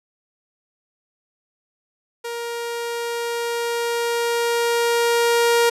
sawtooth tone with level ramp, 470 Hz, A#4, 14 cents sharp, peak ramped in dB -23 to -10 dBFS, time 2.24-5.7 s, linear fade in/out 10 ms, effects resampled to 32000 Hz

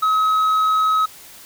sine tone with tanh clipping, 1277 Hz, D#6, 45 cents sharp, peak -15 dBFS, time 0.02-1.06 s, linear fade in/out 10 ms, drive 4 dB, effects white hiss -42 dBFS RMS until 1.45 s

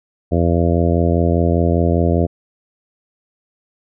harmonic tone, 85 Hz, F2, 46 cents flat, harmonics 1 / 2 / 3 / 4 / 5 / 6 / 7 / 8, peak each -16 / -19 / -21 / -22 / -23 / -24 / -24 / -25 dBFS, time 0.31-2.27 s, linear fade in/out 20 ms, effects none

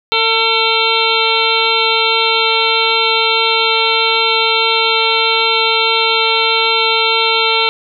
harmonic tone, 450.4 Hz, A4, 40 cents sharp, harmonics 1 / 2 / 3 / 5 / 6 / 7 / 8 / 9, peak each -19 / -19 / -19 / -19 / -19 / -19 / -19 / -19 dBFS, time 0.12-7.69 s, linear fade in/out 0 ms, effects none

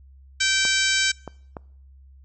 harmonic tone, 775 Hz, G5, 20 cents flat, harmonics 2 / 3 / 4 / 5 / 6 / 7 / 8 / 9 / 10, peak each -24 / -26 / -27 / -28 / -29 / -29 / -30 / -31 / -31 dBFS, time 0.4-1.12 s, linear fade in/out 10 ms
clicks, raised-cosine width 1 ms, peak -19 dBFS, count 3, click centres 0.652 / 1.277 / 1.568 s
effects noise-tail reverb RT60 0.7 s tail -25 dB re dry + added 67 Hz sine -46 dBFS peak until 2.24 s

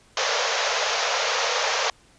pink band-pass noise, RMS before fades -24 dBFS, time 0.17-1.9 s, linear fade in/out 2 ms, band 450 to 6700 Hz, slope 96 dB/octave, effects pink hiss -56 dBFS RMS until 2.18 s + resampled to 22050 Hz

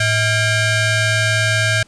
sawtooth ring-modulated tone, 752 Hz, F#5, 28 cents sharp, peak -7 dBFS, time 0-1.83 s, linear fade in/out 5 ms, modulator 862 Hz, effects pink hiss -51 dBFS RMS until 1.87 s + resampled to 22050 Hz

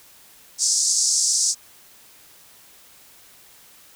pink band-pass noise, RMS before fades -20 dBFS, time 0.58-1.55 s, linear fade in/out 50 ms, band 5100 to 8500 Hz, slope 48 dB/octave, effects white hiss -50 dBFS RMS until 3.95 s

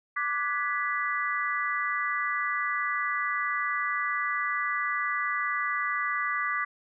sine chord, G# half-diminished seventh, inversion second, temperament equal with one note detuned, 1174.7 / 1480 / 1681.5 / 1975.5 Hz, D6 / F#6 / G#6 / B6, 0 / 0 / +21 / 0 cents, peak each -30 / -36 / -35 / -30 dBFS, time 0.16-6.65 s, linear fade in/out 10 ms, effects none

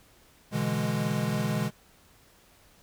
square chord, E dominant seventh, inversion second, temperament equal, 123.47 / 146.83 / 164.81 / 207.7 Hz, B2 / D3 / E3 / G#3, 0 / 0 / 0 / 0 cents, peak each -33 / -33 / -34 / -31 dBFS, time 0.51-1.71 s, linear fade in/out 50 ms, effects pink hiss -59 dBFS RMS until 2.82 s

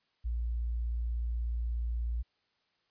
sine tone, 58.27 Hz, A#1, in tune, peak -30 dBFS, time 0.24-2.23 s, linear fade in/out 20 ms, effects white hiss -75 dBFS RMS until 2.9 s + resampled to 11025 Hz

